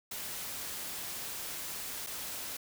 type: noise with dropouts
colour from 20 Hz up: white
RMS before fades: -40 dBFS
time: 0.11-2.57 s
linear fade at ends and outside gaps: 5 ms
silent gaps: 2.065-2.069 s
effects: none